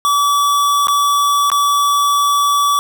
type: tone with dropouts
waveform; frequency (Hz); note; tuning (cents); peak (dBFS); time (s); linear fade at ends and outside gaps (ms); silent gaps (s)
square; 1148; D6; -40; -12; 0.05-2.79; 0; 0.871-0.883 / 1.501-1.517
effects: none